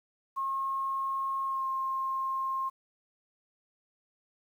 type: tone with pitch glide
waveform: sine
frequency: 1079 to 1064.1 Hz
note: C#6 to C6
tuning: -47 to +29 cents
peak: -29 dBFS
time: 0.36-2.7 s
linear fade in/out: 20 ms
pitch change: -24 cents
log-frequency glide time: 1.45-1.66 s
effects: 10-bit